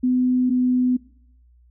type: tone pair in turn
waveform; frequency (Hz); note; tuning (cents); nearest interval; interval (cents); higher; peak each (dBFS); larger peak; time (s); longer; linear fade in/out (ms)
sine; 252.2 / 251.2; B3 / B3; +36 / +30; unison; 6; first; -16; neither; 0.03-0.5 / 0.5-0.97; neither; 10
effects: noise-tail reverb RT60 0.7 s tail -21 dB re dry + added 60 Hz sine -51 dBFS peak until 1.7 s